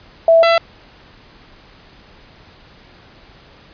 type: tone pair in turn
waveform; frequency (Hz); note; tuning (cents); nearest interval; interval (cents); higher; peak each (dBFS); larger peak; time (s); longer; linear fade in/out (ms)
sine / sawtooth; 659.3 / 669.7; E5 / E5; 0 / +27; unison; 27; second; -6; neither; 0.28-0.43 / 0.43-0.58; neither; 2
effects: pink hiss -45 dBFS RMS until 3.73 s + resampled to 11025 Hz